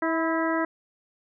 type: harmonic tone with a mistuned harmonic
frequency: 324.8 Hz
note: E4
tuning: 26 cents flat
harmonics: 1 / 2 / 3 / 4 / 5 / 6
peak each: -26 / -29 / -31 / -32 / -33 / -34 dBFS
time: 0.02-0.65 s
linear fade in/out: 5 ms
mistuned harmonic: 3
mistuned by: +34 cents
effects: none